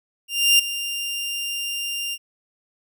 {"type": "tone with ADSR envelope", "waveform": "sawtooth", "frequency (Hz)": 2794, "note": "F7", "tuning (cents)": 0, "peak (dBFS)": -8, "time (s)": [0.28, 2.18], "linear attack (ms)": 310, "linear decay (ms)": 8, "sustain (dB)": -14, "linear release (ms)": 51, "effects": []}